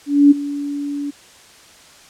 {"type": "tone with ADSR envelope", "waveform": "sine", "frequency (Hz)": 286.4, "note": "D4", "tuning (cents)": -43, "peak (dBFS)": -4, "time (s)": [0.06, 1.11], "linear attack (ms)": 250, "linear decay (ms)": 18, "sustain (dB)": -17, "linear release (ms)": 14, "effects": ["white hiss -45 dBFS RMS until 2.09 s", "low-pass 8000 Hz 12 dB/octave"]}